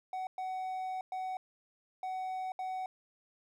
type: tone bursts at uneven times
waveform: triangle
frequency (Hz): 749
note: F#5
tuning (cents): +21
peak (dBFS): -33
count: 5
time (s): 0.13-0.27 / 0.38-1.01 / 1.12-1.37 / 2.03-2.52 / 2.59-2.86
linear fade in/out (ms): 2
effects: none